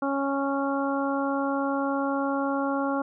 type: harmonic tone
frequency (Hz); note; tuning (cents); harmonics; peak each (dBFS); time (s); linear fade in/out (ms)
276.5; C#4; -4; 1 / 2 / 3 / 4 / 5; -27 / -30 / -32 / -33 / -34; 0.02-3.02; 5
effects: none